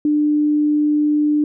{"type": "tone", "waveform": "sine", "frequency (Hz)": 298.3, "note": "D4", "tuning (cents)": 27, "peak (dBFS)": -13, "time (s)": [0.05, 1.44], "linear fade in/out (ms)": 2, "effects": []}